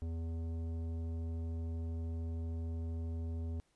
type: tone with tanh clipping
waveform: sine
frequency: 82.41 Hz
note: E2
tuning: in tune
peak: -38 dBFS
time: 0.02-3.6 s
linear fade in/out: 0 ms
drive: 13 dB
effects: pink hiss -75 dBFS RMS until 3.75 s + resampled to 24000 Hz